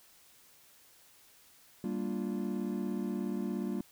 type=chord; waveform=triangle; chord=G minor seventh; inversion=none; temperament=equal; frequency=196 / 233.1 / 293.7 / 349.2 Hz; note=G3 / Bb3 / D4 / F4; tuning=0 / 0 / 0 / 0 cents; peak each=-34 / -35 / -39 / -38 dBFS; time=1.84-3.81 s; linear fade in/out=2 ms; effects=white hiss -61 dBFS RMS until 3.91 s